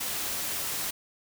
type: noise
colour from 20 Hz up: white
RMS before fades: -32 dBFS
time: 0-0.91 s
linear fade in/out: 10 ms
effects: none